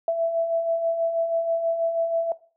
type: beating tone pair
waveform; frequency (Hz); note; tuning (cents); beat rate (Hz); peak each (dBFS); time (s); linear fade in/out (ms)
sine; 659.3 / 665.5; E5 / E5; 0 / +16; 6.2; -29 / -21; 0.08-2.32; 2
effects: noise-tail reverb RT60 0.4 s tail -19 dB re dry